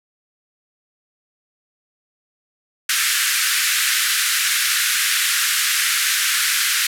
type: band-pass noise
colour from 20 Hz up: pink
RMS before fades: -19 dBFS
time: 2.89-6.87 s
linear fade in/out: 5 ms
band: 1400 to 14000 Hz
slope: 48 dB/octave
effects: none